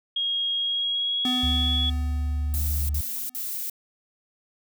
sine tone with pitch glide, 3271 to 3373 Hz, G#7 to G#7, -27 to +26 cents, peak -23 dBFS, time 0.16-1.9 s, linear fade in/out 5 ms, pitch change +53 cents, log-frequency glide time 0.56-1.72 s
square tone with exponential decay, 251.7 Hz, B3, 33 cents sharp, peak -25 dBFS, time 1.25-3.69 s, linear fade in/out 2 ms, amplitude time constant 530 ms
sine tone, 73.42 Hz, D2, in tune, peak -23 dBFS, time 1.43-3.01 s, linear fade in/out 5 ms
violet noise bursts, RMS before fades -31 dBFS, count 3, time 2.54-3.698 s, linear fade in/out 0 ms, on 350 ms, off 54 ms
effects none

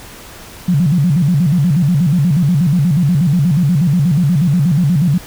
sine tone with vibrato, 158.7 Hz, D#3, 35 cents sharp, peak -9 dBFS, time 0.68-5.18 s, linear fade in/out 5 ms, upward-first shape square, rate 8.3 Hz, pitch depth 210 cents each way, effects pink hiss -35 dBFS RMS until 5.26 s

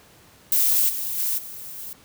violet noise with level steps, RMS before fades -19 / -28 / -24 / -37 / -35 dBFS, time 0.52-1.93 s, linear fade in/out 2 ms, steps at 0.88 / 1.17 / 1.37 / 1.77 s, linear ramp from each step 20 ms, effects pink hiss -52 dBFS RMS until 2.04 s + high-pass 60 Hz 12 dB/octave

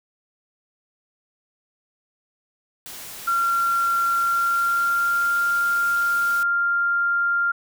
white noise, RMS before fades -37 dBFS, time 2.86-6.43 s, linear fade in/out 0 ms
sine tone with pitch glide, 1375 to 1395 Hz, F6 to F6, -27 to -2 cents, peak -18 dBFS, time 3.27-7.52 s, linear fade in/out 10 ms, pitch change +25 cents, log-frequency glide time 4.1-5.39 s
effects none

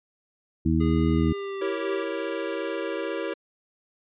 harmonic tone, 80.3 Hz, E2, 45 cents flat, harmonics 1 / 2 / 3 / 4, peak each -25 / -25 / -25 / -25 dBFS, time 0.65-1.33 s, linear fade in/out 10 ms
square tone with pitch glide, 410 to 388.3 Hz, G#4 to G4, -22 to -16 cents, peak -31 dBFS, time 0.8-2.04 s, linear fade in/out 10 ms, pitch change -94 cents, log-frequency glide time 1.12-1.65 s
square chord, E diminished seventh, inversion none, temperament equal, 329.6 / 392 / 466.2 / 554.4 Hz, E4 / G4 / Bb4 / Db5, 0 / 0 / 0 / 0 cents, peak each -34 dBFS, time 1.61-3.34 s, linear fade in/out 10 ms
violet noise, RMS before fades -35 dBFS, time 2.16-2.75 s, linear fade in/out 10 ms
effects resampled to 8000 Hz

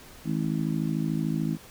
harmonic tone, 53.5 Hz, A1, 48 cents flat, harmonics 3 / 4 / 5 / 6, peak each -28 / -30 / -32 / -34 dBFS, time 0.24-1.58 s, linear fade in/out 50 ms, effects pink hiss -49 dBFS RMS until 1.7 s

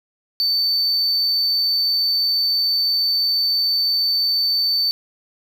triangle tone, 4543 Hz, C#8, 42 cents sharp, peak -15 dBFS, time 0.4-4.91 s, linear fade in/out 0 ms, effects none

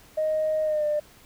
sine tone with pitch glide, 622.3 to 598.3 Hz, D#5 to D5, 0 to +32 cents, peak -21 dBFS, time 0.17-1 s, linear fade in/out 10 ms, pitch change -68 cents, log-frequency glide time 0.63-0.86 s, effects tanh soft clip ceiling -17 dBFS + pink hiss -53 dBFS RMS until 1.25 s

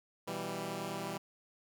10% pulse chord, E minor, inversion second, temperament equal, 123.47 / 164.81 / 196 Hz, B2 / E3 / G3, 0 / 0 / 0 cents, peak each -37 / -33 / -32 dBFS, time 0.27-1.18 s, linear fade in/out 10 ms, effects none

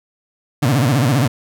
30% pulse tone with vibrato, 130.81 Hz, C3, in tune, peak -10 dBFS, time 0.62-1.28 s, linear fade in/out 10 ms, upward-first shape sine, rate 15 Hz, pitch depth 240 cents each way, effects none

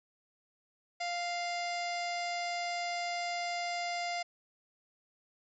harmonic tone with a mistuned harmonic, 698.5 Hz, F5, in tune, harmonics 1 / 2 / 3 / 4 / 5 / 6 / 7 / 8 / 9 / 10, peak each -35 / -49 / -39 / -48 / -50 / -50 / -44 / -54 / -55 / -52 dBFS, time 1-4.23 s, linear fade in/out 10 ms, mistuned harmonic 10, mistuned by +52 cents, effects none

